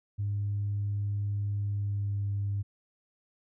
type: tone with pitch glide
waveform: sine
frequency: 101.9 to 100.61 Hz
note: G#2 to G2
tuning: -32 to +46 cents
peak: -27 dBFS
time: 0.18-2.63 s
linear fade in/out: 20 ms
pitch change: -22 cents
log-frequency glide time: 1.58-2.32 s
effects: tanh soft clip ceiling -24 dBFS